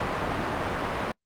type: low-pass noise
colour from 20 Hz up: white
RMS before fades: -29 dBFS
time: 0-1.12 s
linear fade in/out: 5 ms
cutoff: 1200 Hz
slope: 12 dB/octave
effects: noise-tail reverb RT60 0.1 s tail -26 dB re dry + Opus 48 kbps